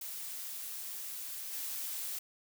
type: noise with level steps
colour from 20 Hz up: blue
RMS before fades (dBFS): -42 / -39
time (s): 0.01-2.19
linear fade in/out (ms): 5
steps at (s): 1.53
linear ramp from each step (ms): 5
effects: none